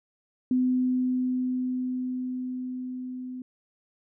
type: tone with level ramp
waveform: sine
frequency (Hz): 253.6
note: B3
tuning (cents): +46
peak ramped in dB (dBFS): -20 to -34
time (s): 0.51-3.42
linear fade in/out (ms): 2
effects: none